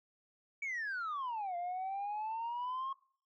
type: exponential two-way sweep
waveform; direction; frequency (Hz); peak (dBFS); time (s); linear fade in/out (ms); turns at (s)
sine; down then up; 2300 to 691 to 1088; -34; 0.62-2.93; 5; 1.56
effects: noise-tail reverb RT60 0.5 s tail -22 dB re dry + tanh soft clip ceiling -34 dBFS